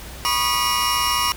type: tone cluster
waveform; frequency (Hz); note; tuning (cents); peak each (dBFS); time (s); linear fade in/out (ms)
35% pulse; 977 / 1101 / 1215 / 2873 / 5500; B5 / C#6 / D#6 / F7 / F8; -19 / -12 / -42 / +48 / -27; -23; 0.25-1.32; 0
effects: added 60 Hz sine -38 dBFS peak until 1.36 s + pink hiss -38 dBFS RMS until 1.36 s